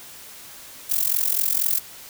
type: noise with amplitude modulation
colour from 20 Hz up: violet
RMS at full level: -18 dBFS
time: 0.89-1.8 s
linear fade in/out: 20 ms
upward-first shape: sine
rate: 44.2 Hz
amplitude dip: 90%
effects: white hiss -42 dBFS RMS until 2.09 s